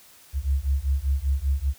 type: beating tone pair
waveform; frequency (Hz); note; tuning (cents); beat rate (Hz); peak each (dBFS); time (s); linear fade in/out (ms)
sine; 66.3 / 71.4; C2 / D2; +23 / -48; 5.1; -24 / -24; 0.33-1.74; 50
effects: white hiss -52 dBFS RMS until 1.78 s